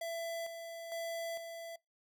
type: tone with tremolo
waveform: square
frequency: 668 Hz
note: E5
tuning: 23 cents sharp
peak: -38 dBFS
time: 0.01-1.76 s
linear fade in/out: 5 ms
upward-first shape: square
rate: 1.1 Hz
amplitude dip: 50%
effects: noise-tail reverb RT60 0.2 s tail -24 dB re dry